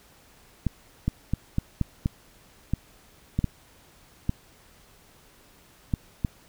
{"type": "clicks", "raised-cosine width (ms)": 5, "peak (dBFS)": -11, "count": 12, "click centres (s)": [0.667, 1.08, 1.336, 1.584, 1.813, 2.059, 2.736, 3.39, 3.443, 4.294, 5.938, 6.248], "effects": ["pink hiss -56 dBFS RMS until 6.48 s"]}